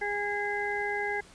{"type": "harmonic tone", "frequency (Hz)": 410, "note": "G#4", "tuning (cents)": -22, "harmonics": [1, 2, 4, 5], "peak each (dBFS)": [-34, -34, -34, -34], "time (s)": [0.01, 1.21], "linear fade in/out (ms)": 10, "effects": ["pink hiss -54 dBFS RMS until 1.34 s", "resampled to 22050 Hz"]}